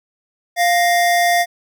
square tone pair together, 698.5 / 1866.5 Hz, F5 / A#6, 0 / +2 cents, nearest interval octave + perfect fourth, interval 1702 cents, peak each -14 / -20 dBFS, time 0.56-1.46 s, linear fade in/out 50 ms, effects none

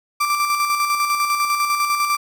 35% pulse tone with tremolo, 1174.7 Hz, D6, in tune, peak -14 dBFS, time 0.2-2.17 s, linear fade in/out 10 ms, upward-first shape square, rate 10 Hz, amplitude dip 40%, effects none

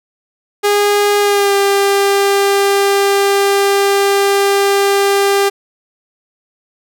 sawtooth tone with pitch glide, 410 to 398.1 Hz, G#4 to G4, -22 to +27 cents, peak -6 dBFS, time 0.63-5.5 s, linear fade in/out 20 ms, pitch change -51 cents, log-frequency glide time 1.2-1.54 s, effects none

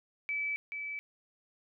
sine tone with echo, 2303 Hz, D7, 34 cents flat, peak -31 dBFS, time 0.29-0.56 s, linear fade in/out 0 ms, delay 430 ms, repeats 1, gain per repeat -5 dB, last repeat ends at 0.99 s, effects none

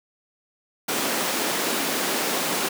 pink high-pass noise, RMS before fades -25 dBFS, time 0.88-2.69 s, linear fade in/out 10 ms, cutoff 220 Hz, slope 24 dB/octave, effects none

